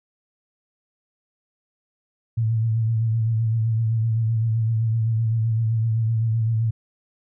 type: tone with vibrato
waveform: sine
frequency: 112.6 Hz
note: A2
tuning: 40 cents sharp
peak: -18 dBFS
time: 2.37-6.71 s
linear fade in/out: 10 ms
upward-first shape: sine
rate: 7.8 Hz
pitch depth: 44 cents each way
effects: none